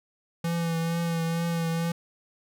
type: tone with vibrato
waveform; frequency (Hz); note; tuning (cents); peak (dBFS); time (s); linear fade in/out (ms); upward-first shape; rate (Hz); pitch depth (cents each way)
square; 167; E3; +23; -26; 0.44-1.92; 5; triangle; 2.2; 29
effects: none